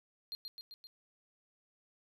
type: tone with echo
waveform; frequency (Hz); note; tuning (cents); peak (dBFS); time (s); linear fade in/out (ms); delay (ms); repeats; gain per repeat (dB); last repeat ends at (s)
triangle; 4200; C8; +6; -38; 0.32-0.35; 0; 130; 4; -3; 0.87
effects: none